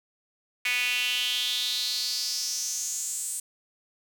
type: tone with high-pass filter sweep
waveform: sawtooth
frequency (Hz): 246.9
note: B3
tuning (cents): 0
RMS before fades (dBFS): -29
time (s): 0.65-3.4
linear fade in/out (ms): 5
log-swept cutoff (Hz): 2300 to 8500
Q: 5.3
effects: none

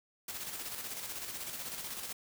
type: noise with tremolo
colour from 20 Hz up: white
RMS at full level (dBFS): -40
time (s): 0.28-2.13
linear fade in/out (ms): 5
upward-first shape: square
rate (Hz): 16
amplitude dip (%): 40
effects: none

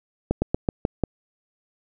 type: slowing click train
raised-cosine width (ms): 2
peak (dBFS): -7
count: 6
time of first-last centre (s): 0.31-1.037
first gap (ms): 110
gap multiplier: 1.14
effects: none

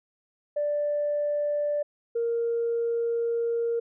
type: tone pair in turn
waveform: sine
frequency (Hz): 587.3 / 466.1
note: D5 / A#4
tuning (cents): 0 / 0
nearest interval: major third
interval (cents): 400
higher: first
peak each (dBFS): -23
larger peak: neither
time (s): 0.56-1.83 / 2.15-3.8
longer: second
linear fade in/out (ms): 10
effects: tanh soft clip ceiling -19 dBFS

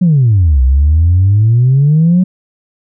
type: exponential two-way sweep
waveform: sine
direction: down then up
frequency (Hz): 187.7 to 62.8 to 187.7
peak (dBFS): -4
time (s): 0.01-2.24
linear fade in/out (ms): 10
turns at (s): 0.62
effects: tanh soft clip ceiling -2 dBFS

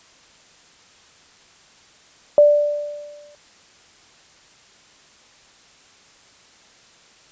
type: tone with exponential decay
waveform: sine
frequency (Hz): 588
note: D5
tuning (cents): +2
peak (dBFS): -6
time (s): 2.38-3.35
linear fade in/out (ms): 1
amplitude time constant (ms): 210
effects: white hiss -51 dBFS RMS until 7.31 s + resampled to 16000 Hz

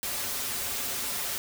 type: noise with comb filter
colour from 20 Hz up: white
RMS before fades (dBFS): -32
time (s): 0.03-1.38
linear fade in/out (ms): 0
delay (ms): 6.3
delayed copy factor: -0.65
effects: none

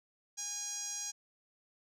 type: tone with band-pass filter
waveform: sawtooth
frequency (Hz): 818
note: G#5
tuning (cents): -26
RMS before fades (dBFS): -40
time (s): 0.37-1.12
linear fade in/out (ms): 20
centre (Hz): 6300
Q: 7.5
effects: none

